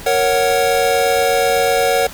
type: chord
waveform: square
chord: F# major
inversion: first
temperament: equal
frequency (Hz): 466.2 / 554.4 / 740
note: A#4 / C#5 / F#5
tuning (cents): 0 / 0 / 0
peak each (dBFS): -18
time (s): 0.06-2.07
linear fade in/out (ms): 5
effects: pink hiss -34 dBFS RMS until 2.13 s